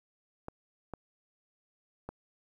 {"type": "clicks", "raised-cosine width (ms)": 1, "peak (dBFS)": -25, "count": 3, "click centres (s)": [0.484, 0.937, 2.09], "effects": ["10-bit"]}